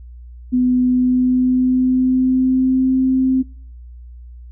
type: tone with pitch glide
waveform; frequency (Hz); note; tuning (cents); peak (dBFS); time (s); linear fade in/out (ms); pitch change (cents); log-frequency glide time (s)
sine; 250.7 to 260.7; B3 to C4; +26 to -6; -12; 0.52-3.43; 20; +68; 0.83-2.94
effects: noise-tail reverb RT60 0.5 s tail -23 dB re dry + added 60 Hz sine -34 dBFS peak until 4.51 s